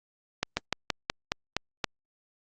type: slowing click train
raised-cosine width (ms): 0.2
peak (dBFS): -8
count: 8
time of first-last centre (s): 0.43-1.842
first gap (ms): 140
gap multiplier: 1.12
effects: low-pass 7000 Hz 12 dB/octave + Opus 48 kbps